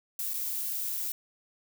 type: noise with dropouts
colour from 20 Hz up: violet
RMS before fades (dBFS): -33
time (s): 0.19-1.12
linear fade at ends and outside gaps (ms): 2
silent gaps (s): 0.336-0.34
effects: none